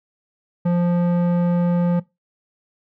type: tone with low-pass filter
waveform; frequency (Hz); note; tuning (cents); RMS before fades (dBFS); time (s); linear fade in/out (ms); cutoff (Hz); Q
square; 174.61; F3; 0; -18; 0.65-2; 10; 870; 0.59
effects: noise-tail reverb RT60 0.2 s tail -20 dB re dry